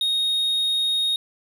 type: tone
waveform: triangle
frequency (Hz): 3729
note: A#7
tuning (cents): 0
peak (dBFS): -18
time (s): 0.01-1.16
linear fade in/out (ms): 2
effects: none